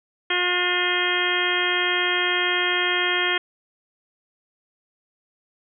harmonic tone with a mistuned harmonic, 358.2 Hz, F4, 44 cents sharp, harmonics 1 / 2 / 3 / 4 / 5 / 6 / 7 / 8 / 9, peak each -28 / -32 / -31 / -28 / -26 / -27 / -30 / -32 / -26 dBFS, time 0.3-3.38 s, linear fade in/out 5 ms, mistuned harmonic 6, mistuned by -43 cents, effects none

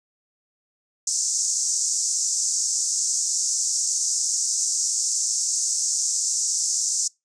pink band-pass noise, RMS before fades -24 dBFS, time 1.07-7.08 s, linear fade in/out 5 ms, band 5700 to 8000 Hz, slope 48 dB/octave, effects noise-tail reverb RT60 0.2 s tail -25 dB re dry + resampled to 22050 Hz

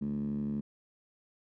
10% pulse tone with band-pass filter, 72 Hz, D2, 34 cents flat, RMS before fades -34 dBFS, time 0.01-0.61 s, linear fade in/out 10 ms, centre 200 Hz, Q 6.5, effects none

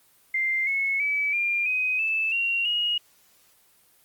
sine tone with pitch steps, 2093 / 2191 / 2293 / 2400 / 2512 / 2629 / 2752 / 2881 Hz, C7 / C#7 / D7 / D7 / D#7 / E7 / F7 / F#7, 0 / -21 / -42 / +37 / +16 / -5 / -26 / -47 cents, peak -22 dBFS, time 0.34-2.98 s, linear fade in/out 5 ms, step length 330 ms, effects white hiss -60 dBFS RMS until 4.04 s + Opus 24 kbps

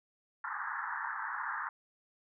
white band-pass noise, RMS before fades -38 dBFS, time 0.44-1.69 s, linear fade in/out 2 ms, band 840 to 1800 Hz, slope 96 dB/octave, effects none

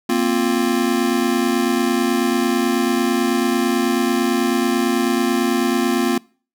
square chord, Bb suspended second, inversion none, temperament just, 233.1 / 262.2 / 349.6 Hz, Bb3 / C4 / F4, 0 / +4 / +2 cents, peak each -21 dBFS, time 0.09-6.18 s, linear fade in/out 5 ms, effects noise-tail reverb RT60 0.4 s tail -24 dB re dry

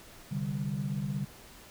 sine chord, C suspended second, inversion none, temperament just, 130.81 / 147.16 / 196.22 Hz, C3 / D3 / G3, 0 / +4 / +2 cents, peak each -36 / -33 / -34 dBFS, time 0.31-1.25 s, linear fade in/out 10 ms, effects tanh soft clip ceiling -23 dBFS + pink hiss -52 dBFS RMS until 1.7 s

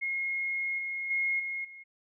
sine tone with level steps, 2154 Hz, C7, 50 cents sharp, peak -29 / -32 / -26 / -32 / -45 dBFS, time 0.01-1.84 s, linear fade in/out 20 ms, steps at 0.78 / 1.1 / 1.39 / 1.64 s, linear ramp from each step 10 ms, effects none

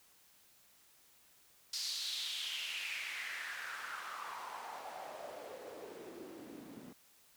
white noise with band-pass filter sweep, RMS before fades -44 dBFS, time 1.73-6.93 s, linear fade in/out 5 ms, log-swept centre 4900 to 230 Hz, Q 4, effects white hiss -66 dBFS RMS until 7.36 s

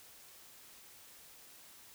silence, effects white hiss -57 dBFS RMS until 1.94 s

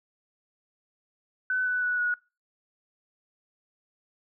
sine tone with pitch steps, 1509 / 1491.7 / 1474.5 / 1457.6 Hz, F#6 / F#6 / F#6 / F#6, +34 / +14 / -6 / -26 cents, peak -24 dBFS, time 1.5-2.14 s, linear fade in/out 2 ms, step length 160 ms, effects noise-tail reverb RT60 0.3 s tail -24 dB re dry

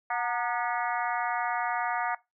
harmonic tone with a mistuned harmonic, 242.5 Hz, B3, 31 cents flat, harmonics 3 / 4 / 5 / 6 / 7 / 8 / 9, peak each -31 / -33 / -35 / -37 / -38 / -39 / -40 dBFS, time 0.1-2.15 s, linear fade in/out 5 ms, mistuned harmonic 4, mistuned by -76 cents, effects noise-tail reverb RT60 0.2 s tail -20 dB re dry

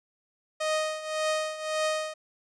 sawtooth tone with tremolo, 622.3 Hz, D#5, in tune, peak -20 dBFS, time 0.6-2.14 s, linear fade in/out 10 ms, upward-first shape triangle, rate 1.8 Hz, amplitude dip 80%, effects resampled to 22050 Hz

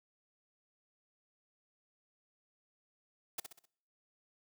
white noise with echo, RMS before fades -38 dBFS, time 3.38-3.4 s, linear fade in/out 5 ms, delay 64 ms, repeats 4, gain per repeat -7 dB, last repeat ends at 3.656 s, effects noise-tail reverb RT60 0.7 s tail -26 dB re dry

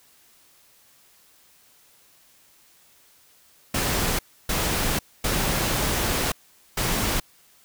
pink noise bursts at uneven times, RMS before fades -24 dBFS, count 4, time 3.74-4.19 / 4.49-4.99 / 5.24-6.32 / 6.77-7.2 s, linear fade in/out 5 ms, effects white hiss -57 dBFS RMS until 7.64 s

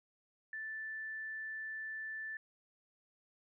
sine tone, 1760 Hz, A6, in tune, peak -40 dBFS, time 0.53-2.37 s, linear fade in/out 2 ms, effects none

